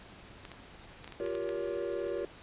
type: clicks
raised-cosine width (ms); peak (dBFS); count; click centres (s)
0.2; -27; 8; 0.452 / 0.517 / 1.044 / 1.077 / 1.123 / 1.263 / 1.352 / 1.491
type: chord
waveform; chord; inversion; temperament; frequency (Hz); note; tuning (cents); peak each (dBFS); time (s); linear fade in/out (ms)
triangle; G half-diminished seventh; third; just; 352.8 / 392 / 470.4 / 564.5; F4 / G4 / Bb4 / Db5; +18 / 0 / +16 / +31; -36; 1.2-2.25; 2
effects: pink hiss -52 dBFS RMS until 2.42 s + resampled to 8000 Hz